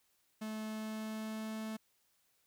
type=tone with pitch glide; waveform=45% pulse; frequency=217.1 to 219 Hz; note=A3 to A3; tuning=-23 to -8 cents; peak=-39 dBFS; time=0.41-1.77 s; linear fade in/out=10 ms; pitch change=+15 cents; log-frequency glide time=0.64-1.59 s; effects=white hiss -75 dBFS RMS until 2.46 s